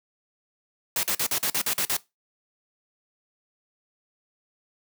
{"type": "noise bursts", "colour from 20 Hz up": "white", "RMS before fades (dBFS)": -25, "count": 9, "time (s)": [0.96, 1.968], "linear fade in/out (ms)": 2, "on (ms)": 72, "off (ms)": 45, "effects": ["noise-tail reverb RT60 0.2 s tail -19 dB re dry", "high-pass 100 Hz 12 dB/octave"]}